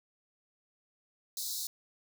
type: high-pass noise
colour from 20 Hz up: pink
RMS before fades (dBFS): -37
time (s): 1.37-1.67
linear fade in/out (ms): 2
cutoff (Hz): 3800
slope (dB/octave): 96
effects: none